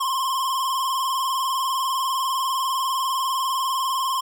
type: tone with vibrato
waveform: square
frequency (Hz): 1052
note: C6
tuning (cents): +9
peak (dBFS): -22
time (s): 0-4.21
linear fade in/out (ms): 10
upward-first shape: sine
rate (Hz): 20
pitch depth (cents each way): 75
effects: none